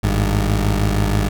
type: tone pair together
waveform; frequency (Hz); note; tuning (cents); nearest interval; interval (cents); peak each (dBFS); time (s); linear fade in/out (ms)
20% pulse; 53.47 / 100.7; A1 / G2; -49 / +47; major seventh; 1096; -12 / -15; 0.03-1.29; 10
effects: none